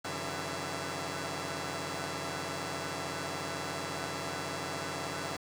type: tone cluster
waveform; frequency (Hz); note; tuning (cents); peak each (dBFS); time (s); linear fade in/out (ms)
5% pulse; 93.5 / 136 / 150.2 / 166.5 / 670; F#2 / C#3 / D3 / E3 / E5; +19 / -33 / +39 / +18 / +28; -31; 0.04-5.37; 10
effects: low-pass 10000 Hz 12 dB/octave + 8-bit